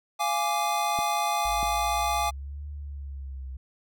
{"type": "chord", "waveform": "square", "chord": "D diminished", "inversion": "first", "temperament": "equal with one note detuned", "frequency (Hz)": [693.6, 830.6, 1174.7], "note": ["F5", "Ab5", "D6"], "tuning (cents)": [-12, 0, 0], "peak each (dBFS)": [-31, -28, -30], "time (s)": [0.19, 2.31], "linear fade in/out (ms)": 20}
{"type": "clicks", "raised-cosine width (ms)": 3, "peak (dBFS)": -24, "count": 2, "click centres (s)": [0.989, 1.63]}
{"type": "linear two-way sweep", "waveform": "sine", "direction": "up then down", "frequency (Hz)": [54.1, 73.3, 64.7], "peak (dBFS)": -34, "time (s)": [1.45, 3.57], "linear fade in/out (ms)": 5, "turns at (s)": 2.67}
{"effects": []}